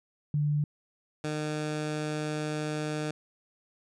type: tone pair in turn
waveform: sine / 15% pulse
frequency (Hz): 147.8 / 152.31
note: D3 / D#3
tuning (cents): +11 / -37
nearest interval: minor second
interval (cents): 52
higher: second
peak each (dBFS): -24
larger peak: neither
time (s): 0.34-0.64 / 1.24-3.11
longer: second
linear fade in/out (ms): 2
effects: resampled to 22050 Hz